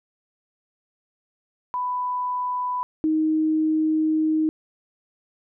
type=tone pair in turn; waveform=sine; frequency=994 / 313.1 Hz; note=B5 / D#4; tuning=+11 / +11 cents; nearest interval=octave + minor sixth; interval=2000 cents; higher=first; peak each=-23 / -18 dBFS; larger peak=second; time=1.74-2.83 / 3.04-4.49 s; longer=second; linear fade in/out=0 ms; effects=none